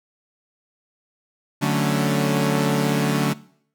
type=chord; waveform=sawtooth; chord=D major seventh; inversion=none; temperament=equal; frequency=146.83 / 185 / 220 / 277.2 Hz; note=D3 / F#3 / A3 / C#4; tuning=0 / 0 / 0 / 0 cents; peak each=-18 / -21 / -21 / -22 dBFS; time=1.61-3.34 s; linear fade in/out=20 ms; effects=noise-tail reverb RT60 0.6 s tail -20 dB re dry